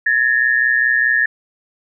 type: tone pair together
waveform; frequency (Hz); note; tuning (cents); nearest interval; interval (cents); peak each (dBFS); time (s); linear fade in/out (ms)
sine; 1695 / 1819.8; G#6 / A#6; +35 / -42; minor second; 123; -15; 0.06-1.26; 5
effects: none